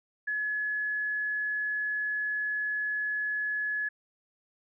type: tone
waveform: sine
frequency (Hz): 1700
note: G#6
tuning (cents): +40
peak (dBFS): -28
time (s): 0.27-3.89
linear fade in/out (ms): 10
effects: none